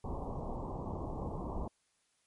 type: low-pass noise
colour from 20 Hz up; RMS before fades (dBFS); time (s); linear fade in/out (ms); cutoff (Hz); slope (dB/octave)
pink; -39; 0.04-1.68; 5; 1100; 96
effects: white hiss -75 dBFS RMS until 2.26 s + MP3 48 kbps